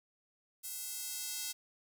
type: tone with high-pass filter sweep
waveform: square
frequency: 293.7 Hz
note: D4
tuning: in tune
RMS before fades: -41 dBFS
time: 0.63-1.53 s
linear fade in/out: 20 ms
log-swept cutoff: 9000 to 5100 Hz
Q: 0.82
effects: none